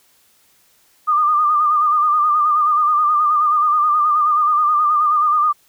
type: tone with vibrato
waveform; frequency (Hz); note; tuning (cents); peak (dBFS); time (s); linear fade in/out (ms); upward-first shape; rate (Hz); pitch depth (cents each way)
sine; 1208; D6; +48; -12; 1.07-5.53; 20; sine; 9.4; 53
effects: white hiss -56 dBFS RMS until 5.68 s